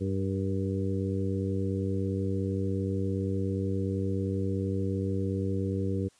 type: harmonic tone with a mistuned harmonic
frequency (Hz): 97.2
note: G2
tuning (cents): -14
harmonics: 1 / 2 / 3 / 4 / 5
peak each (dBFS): -30 / -33 / -35 / -36 / -37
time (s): 0-6.09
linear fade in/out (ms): 20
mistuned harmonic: 5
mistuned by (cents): -25
effects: white hiss -63 dBFS RMS until 6.19 s + resampled to 22050 Hz